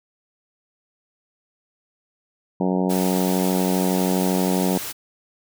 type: harmonic tone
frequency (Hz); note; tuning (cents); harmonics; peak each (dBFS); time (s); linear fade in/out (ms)
92.5; F#2; 0; 2 / 3 / 4 / 5 / 6 / 7 / 8 / 9 / 10; -21 / -25 / -27 / -29 / -31 / -32 / -33 / -34 / -35; 2.6-4.78; 5
type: noise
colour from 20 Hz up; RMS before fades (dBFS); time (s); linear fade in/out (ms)
white; -31; 2.89-4.93; 20
effects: none